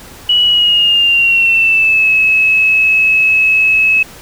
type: tone with pitch glide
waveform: sine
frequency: 2931 to 2581 Hz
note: F#7 to E7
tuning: -17 to -37 cents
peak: -7 dBFS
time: 0.29-4.03 s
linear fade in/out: 5 ms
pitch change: -220 cents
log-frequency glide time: 0.45-2.1 s
effects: pink hiss -35 dBFS RMS until 4.21 s